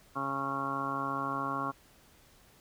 harmonic tone, 137.4 Hz, C#3, 15 cents flat, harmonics 1 / 2 / 3 / 4 / 5 / 6 / 7 / 8 / 9 / 10, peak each -44 / -39 / -46 / -45 / -44 / -43 / -45 / -34 / -46 / -39 dBFS, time 0.15-1.72 s, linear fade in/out 20 ms, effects pink hiss -61 dBFS RMS until 2.6 s

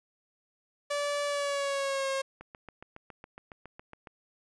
sawtooth tone with pitch glide, 578 to 539.3 Hz, D5 to C#5, -28 to -48 cents, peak -25 dBFS, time 0.9-2.22 s, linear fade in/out 10 ms, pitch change -120 cents, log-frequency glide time 1.26-2.09 s
click train, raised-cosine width 0.5 ms, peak -30 dBFS, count 13, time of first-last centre 2.41-4.072 s, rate 7.22 Hz
effects resampled to 22050 Hz

